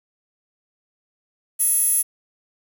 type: tone with high-pass filter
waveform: 15% pulse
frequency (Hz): 659.3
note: E5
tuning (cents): 0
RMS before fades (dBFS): -19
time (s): 1.59-2.03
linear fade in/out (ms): 20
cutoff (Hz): 11000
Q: 5.6
effects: 8-bit